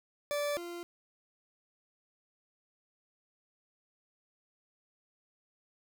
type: tone pair in turn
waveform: 40% pulse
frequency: 582 / 346.1 Hz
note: D5 / F4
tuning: -16 / -16 cents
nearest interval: major sixth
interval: 900 cents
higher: first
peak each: -30 / -39 dBFS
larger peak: first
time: 0.31-0.57 / 0.57-0.83 s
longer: neither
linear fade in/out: 0 ms
effects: none